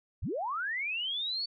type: linear sweep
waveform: sine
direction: up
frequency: 36.51 to 4516 Hz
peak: -31 dBFS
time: 0.22-1.46 s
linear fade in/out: 10 ms
effects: none